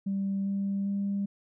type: tone with pitch steps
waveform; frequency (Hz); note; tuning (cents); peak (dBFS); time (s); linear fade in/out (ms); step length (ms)
sine; 196 / 197.71 / 199.43; G3 / G3 / G3; 0 / +15 / +30; -26; 0.06-1.26; 10; 400
effects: tanh soft clip ceiling -23 dBFS